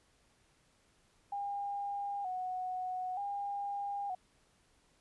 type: tone with vibrato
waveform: sine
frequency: 771 Hz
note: G5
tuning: 29 cents flat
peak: -35 dBFS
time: 1.32-4.15 s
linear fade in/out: 5 ms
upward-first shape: square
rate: 0.54 Hz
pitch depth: 77 cents each way
effects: pink hiss -70 dBFS RMS until 5 s + resampled to 24000 Hz